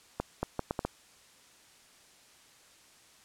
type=accelerating click train; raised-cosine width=1 ms; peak=-16 dBFS; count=6; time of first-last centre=0.2-0.85 s; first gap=230 ms; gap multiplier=0.71; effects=white hiss -59 dBFS RMS until 3.24 s + low-pass 9000 Hz 12 dB/octave